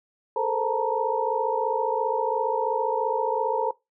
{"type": "tone cluster", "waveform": "sine", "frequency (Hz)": [430.3, 453.2, 519, 889, 944], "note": ["A4", "A#4", "C5", "A5", "A#5"], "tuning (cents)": [-39, -49, -14, 18, 22], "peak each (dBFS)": [-32, -28, -29, -28, -27], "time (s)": [0.36, 3.71], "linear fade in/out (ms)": 5, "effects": ["noise-tail reverb RT60 0.2 s tail -20 dB re dry"]}